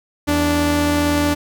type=tone pair together; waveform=sawtooth; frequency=82.02 / 292.3 Hz; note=E2 / D4; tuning=-8 / -8 cents; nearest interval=octave + minor seventh; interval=2200 cents; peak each=-18 / -12 dBFS; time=0.27-1.35 s; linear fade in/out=20 ms; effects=none